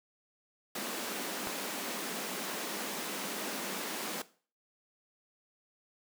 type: high-pass noise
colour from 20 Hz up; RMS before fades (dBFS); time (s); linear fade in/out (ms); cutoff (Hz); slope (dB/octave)
pink; -38; 0.75-4.22; 5; 190; 48
type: click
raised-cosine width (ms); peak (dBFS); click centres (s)
0.5; -21; 1.472
effects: noise-tail reverb RT60 0.4 s tail -17 dB re dry